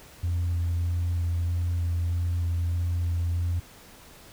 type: tone with vibrato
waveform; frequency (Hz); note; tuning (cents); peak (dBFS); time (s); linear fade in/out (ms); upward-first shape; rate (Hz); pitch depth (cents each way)
sine; 86.1; F2; -24; -22; 0.23-3.6; 10; square; 1.6; 11
effects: tanh soft clip ceiling -21 dBFS + pink hiss -50 dBFS RMS until 4.32 s